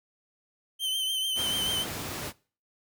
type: tone with vibrato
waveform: 45% pulse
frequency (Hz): 3095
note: G7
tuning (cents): -23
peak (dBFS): -27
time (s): 0.79-1.86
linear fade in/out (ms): 50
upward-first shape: triangle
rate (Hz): 6.8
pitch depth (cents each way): 48
type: noise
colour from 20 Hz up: pink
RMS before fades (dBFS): -35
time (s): 1.35-2.33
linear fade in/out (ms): 50
effects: noise-tail reverb RT60 0.4 s tail -22 dB re dry + high-pass 80 Hz 12 dB/octave